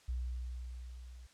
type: tone with level ramp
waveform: sine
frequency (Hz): 61.74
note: B1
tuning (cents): 0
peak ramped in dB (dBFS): -33 to -49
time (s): 0.08-1.27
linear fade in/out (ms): 10
effects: white hiss -64 dBFS RMS until 1.33 s + low-pass 7000 Hz 12 dB/octave